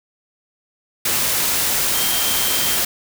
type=tone in noise; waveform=sine; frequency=3167 Hz; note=G7; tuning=17 cents sharp; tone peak=-26 dBFS; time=1.94-2.76 s; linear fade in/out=5 ms; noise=white; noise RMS=-19 dBFS; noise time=1.05-2.85 s; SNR=-10 dB; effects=none